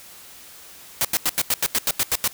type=noise bursts; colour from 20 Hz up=white; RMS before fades=-20 dBFS; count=11; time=1.01-2.277 s; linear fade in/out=0 ms; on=37 ms; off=86 ms; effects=white hiss -44 dBFS RMS until 2.33 s